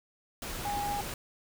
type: tone in noise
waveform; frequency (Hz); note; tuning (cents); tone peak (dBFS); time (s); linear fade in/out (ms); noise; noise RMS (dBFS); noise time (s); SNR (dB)
sine; 818; G#5; -26; -31; 0.65-1.01; 2; pink; -38; 0.42-1.14; +4
effects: none